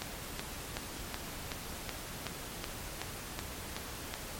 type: click train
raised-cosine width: 0.2 ms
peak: -18 dBFS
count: 12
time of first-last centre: 0.02-4.14 s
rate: 2.67 Hz
effects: pink hiss -43 dBFS RMS until 4.39 s + MP3 64 kbps